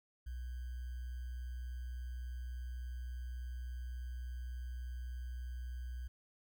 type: tone with sample-and-hold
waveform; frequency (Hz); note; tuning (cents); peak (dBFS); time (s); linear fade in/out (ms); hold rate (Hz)
sine; 61.74; B1; 0; -40; 0.26-6.08; 10; 1575
effects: none